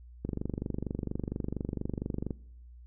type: click train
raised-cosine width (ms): 3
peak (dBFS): -20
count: 51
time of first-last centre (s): 0.25-2.308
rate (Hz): 24.3
effects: noise-tail reverb RT60 0.8 s tail -23 dB re dry + added 60 Hz sine -48 dBFS peak until 2.86 s